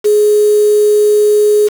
sine tone with quantisation, 419.1 Hz, G#4, 16 cents sharp, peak -6 dBFS, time 0.04-1.69 s, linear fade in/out 20 ms, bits 4, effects none

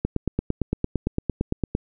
click train, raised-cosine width 3 ms, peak -9 dBFS, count 16, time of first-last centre 0.05-1.751 s, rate 8.82 Hz, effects none

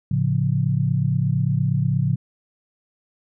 sine chord, A augmented, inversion none, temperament equal, 110 / 138.59 / 174.61 Hz, A2 / C#3 / E#3, 0 / 0 / 0 cents, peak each -23 / -20 / -24 dBFS, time 0.11-2.16 s, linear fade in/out 5 ms, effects none

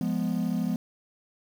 triangle chord, F diminished, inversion none, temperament equal, 174.61 / 207.7 / 246.9 Hz, F3 / Ab3 / Cb4, 0 / 0 / 0 cents, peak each -27 dBFS, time 0.01-0.76 s, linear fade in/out 2 ms, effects tanh soft clip ceiling -17 dBFS + 8-bit

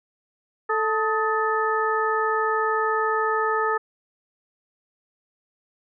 harmonic tone with a mistuned harmonic, 440 Hz, A4, in tune, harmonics 1 / 2 / 3 / 4, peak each -25 / -27 / -24 / -28 dBFS, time 0.69-3.78 s, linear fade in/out 10 ms, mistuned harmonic 3, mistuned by -72 cents, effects none

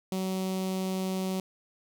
sawtooth tone with notch filter, 188.3 Hz, F#3, 31 cents sharp, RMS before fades -31 dBFS, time 0.12-1.4 s, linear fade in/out 2 ms, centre 1600 Hz, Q 0.92, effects 11-bit

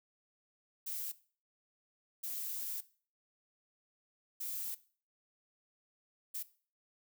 violet noise bursts at uneven times, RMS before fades -40 dBFS, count 4, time 0.86-1.12 / 2.23-2.81 / 4.4-4.75 / 6.34-6.43 s, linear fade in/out 10 ms, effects noise-tail reverb RT60 0.4 s tail -17 dB re dry

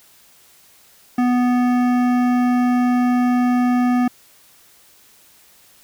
sine tone with hard clipping, 246.9 Hz, B3, in tune, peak -16 dBFS, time 1.18-4.08 s, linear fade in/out 5 ms, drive 14 dB, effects white hiss -51 dBFS RMS until 5.83 s

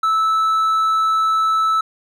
sine tone with hard clipping, 1310 Hz, E6, 11 cents flat, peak -15 dBFS, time 0.03-1.81 s, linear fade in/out 5 ms, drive 3 dB, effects none

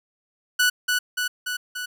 sawtooth tone with echo, 1480 Hz, F#6, in tune, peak -13 dBFS, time 0.59-0.7 s, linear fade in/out 10 ms, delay 290 ms, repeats 4, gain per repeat -3 dB, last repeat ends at 1.86 s, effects none

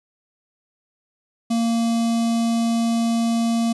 square tone with notch filter, 230.7 Hz, A#3, 18 cents flat, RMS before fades -20 dBFS, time 1.5-3.73 s, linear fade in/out 10 ms, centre 1700 Hz, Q 0.8, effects resampled to 24000 Hz + 10-bit

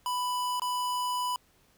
square tone with dropouts, 992 Hz, B5, 7 cents sharp, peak -29 dBFS, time 0.06-1.36 s, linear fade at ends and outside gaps 1 ms, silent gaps 0.597-0.619 s, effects pink hiss -65 dBFS RMS until 1.77 s

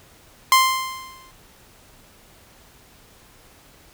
sawtooth tone with exponential decay, 1046.5 Hz, C6, in tune, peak -6 dBFS, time 0.52-1.31 s, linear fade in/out 1 ms, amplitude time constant 170 ms, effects pink hiss -51 dBFS RMS until 3.93 s

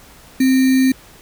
sine tone with sample-and-hold, 261.6 Hz, C4, in tune, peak -10 dBFS, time 0.4-0.92 s, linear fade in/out 5 ms, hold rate 2100 Hz, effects pink hiss -44 dBFS RMS until 1.21 s

